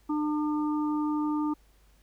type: harmonic tone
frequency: 301 Hz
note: D4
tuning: 43 cents sharp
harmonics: 1 / 3 / 4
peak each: -26 / -36 / -38 dBFS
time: 0.09-1.54 s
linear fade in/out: 10 ms
effects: added 50 Hz sine -59 dBFS peak until 2.02 s + pink hiss -66 dBFS RMS until 2.02 s